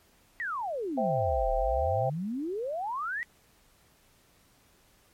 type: exponential two-way sweep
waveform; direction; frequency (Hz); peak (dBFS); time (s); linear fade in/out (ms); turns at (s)
sine; down then up; 1975.5 to 36.71 to 1975.5; -30; 0.4-3.23; 0; 1.52
type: chord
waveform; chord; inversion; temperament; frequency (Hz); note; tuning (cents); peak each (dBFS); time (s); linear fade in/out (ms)
sine; C major; none; equal; 523.3 / 659.3 / 784; C5 / E5 / G5; 0 / 0 / 0; -30; 0.97-2.1; 10
effects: pink hiss -63 dBFS RMS until 5.13 s + MP3 64 kbps